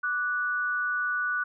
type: tone pair together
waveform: sine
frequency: 1171.9 / 1475 Hz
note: D6 / F#6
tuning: -4 / -6 cents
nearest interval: major third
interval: 398 cents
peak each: -33 / -26 dBFS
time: 0.03-1.44 s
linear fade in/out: 10 ms
effects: none